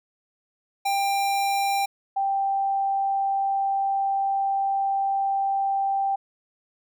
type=tone pair in turn; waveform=square / sine; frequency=793 / 785.3 Hz; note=G5 / G5; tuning=+20 / +3 cents; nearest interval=unison; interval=17 cents; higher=first; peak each=-22 / -21 dBFS; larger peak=second; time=0.85-1.86 / 2.16-6.16 s; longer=second; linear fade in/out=10 ms; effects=none